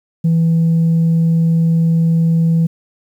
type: tone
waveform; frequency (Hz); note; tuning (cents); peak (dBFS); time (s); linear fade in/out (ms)
sine; 164.81; E3; 0; -8; 0.24-2.67; 10
effects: tanh soft clip ceiling -8 dBFS + 8-bit